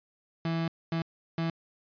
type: tone bursts at uneven times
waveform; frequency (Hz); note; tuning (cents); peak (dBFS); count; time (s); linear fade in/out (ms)
35% pulse; 164.81; E3; 0; -26; 3; 0.45-0.68 / 0.92-1.02 / 1.38-1.5; 2
effects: resampled to 11025 Hz